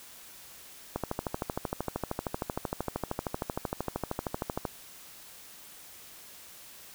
click train, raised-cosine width 1 ms, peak -16 dBFS, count 49, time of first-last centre 0.96-4.652 s, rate 13 Hz, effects white hiss -50 dBFS RMS until 6.94 s

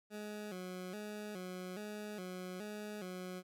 20% pulse tone with vibrato, 196 Hz, G3, in tune, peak -38 dBFS, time 0.1-3.43 s, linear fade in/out 50 ms, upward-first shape square, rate 1.2 Hz, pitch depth 120 cents each way, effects none

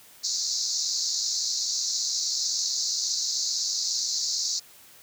pink band-pass noise, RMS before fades -28 dBFS, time 0.23-4.6 s, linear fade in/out 20 ms, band 4100 to 7000 Hz, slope 96 dB/octave, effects white hiss -52 dBFS RMS until 5.02 s

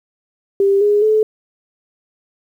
sine tone with pitch steps, 395.4 / 413.4 / 432.2 Hz, G4 / G#4 / A4, +15 / -8 / -31 cents, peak -10 dBFS, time 0.6-1.23 s, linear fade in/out 2 ms, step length 210 ms, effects 8-bit

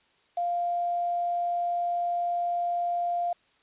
sine tone with quantisation, 698 Hz, F5, 1 cent flat, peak -25 dBFS, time 0.37-3.33 s, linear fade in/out 5 ms, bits 8, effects white hiss -65 dBFS RMS until 3.62 s + resampled to 8000 Hz

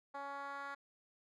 10% pulse tone with band-pass filter sweep, 280 Hz, C#4, 18 cents sharp, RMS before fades -45 dBFS, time 0.14-0.75 s, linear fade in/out 10 ms, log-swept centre 870 to 1400 Hz, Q 1.6, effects none

